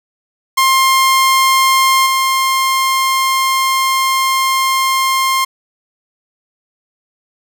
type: tone with level steps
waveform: sawtooth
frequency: 1060 Hz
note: C6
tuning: 22 cents sharp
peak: -5 / -8 dBFS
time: 0.57-5.45 s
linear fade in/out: 10 ms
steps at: 2.06 s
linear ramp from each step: 5 ms
effects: none